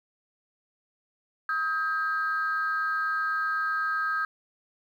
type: tone pair together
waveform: sine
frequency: 1268.1 / 1596 Hz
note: D#6 / G6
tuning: +33 / +31 cents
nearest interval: major third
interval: 398 cents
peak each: -27 dBFS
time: 1.49-4.25 s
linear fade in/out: 2 ms
effects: tanh soft clip ceiling -19 dBFS + 10-bit